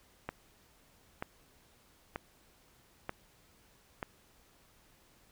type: click train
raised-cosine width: 0.5 ms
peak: -21 dBFS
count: 5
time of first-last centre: 0.29-4.028 s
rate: 1.07 Hz
effects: pink hiss -65 dBFS RMS until 5.31 s